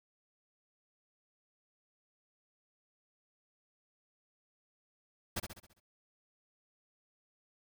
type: noise with echo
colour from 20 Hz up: pink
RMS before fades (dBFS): -35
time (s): 5.36-5.4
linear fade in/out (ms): 10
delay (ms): 67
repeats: 6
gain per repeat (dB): -6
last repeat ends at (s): 5.802
effects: none